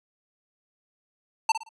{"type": "tone with echo", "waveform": "square", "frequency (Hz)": 892, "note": "A5", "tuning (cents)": 23, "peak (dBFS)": -18, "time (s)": [1.49, 1.52], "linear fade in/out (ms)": 5, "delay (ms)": 57, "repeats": 3, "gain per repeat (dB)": -10, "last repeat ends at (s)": 1.691, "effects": ["resampled to 22050 Hz"]}